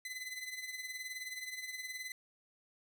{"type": "tone with tremolo", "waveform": "sawtooth", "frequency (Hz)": 2022, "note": "B6", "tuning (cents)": 40, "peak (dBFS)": -35, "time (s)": [0.05, 2.12], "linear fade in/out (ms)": 2, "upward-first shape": "triangle", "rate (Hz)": 19, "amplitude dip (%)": 70, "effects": []}